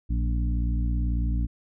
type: harmonic tone with a mistuned harmonic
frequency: 58.27 Hz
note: A#1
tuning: in tune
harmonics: 1 / 2 / 3 / 4 / 5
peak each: -23 / -32 / -36 / -37 / -38 dBFS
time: 0.09-1.47 s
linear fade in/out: 20 ms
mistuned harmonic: 3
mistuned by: +37 cents
effects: none